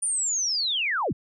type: linear sweep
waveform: sine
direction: down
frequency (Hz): 9430 to 57.5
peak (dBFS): -23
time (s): 0.02-1.13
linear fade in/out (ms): 10
effects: none